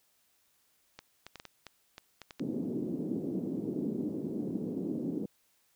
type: clicks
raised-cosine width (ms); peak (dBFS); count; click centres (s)
0.2; -27; 10; 0.99 / 1.266 / 1.357 / 1.399 / 1.453 / 1.667 / 1.981 / 2.217 / 2.308 / 2.396
type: band-pass noise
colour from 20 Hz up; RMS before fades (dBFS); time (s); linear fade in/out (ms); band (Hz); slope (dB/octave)
pink; -35; 2.4-5.26; 5; 200 to 350; 24
effects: white hiss -71 dBFS RMS until 5.75 s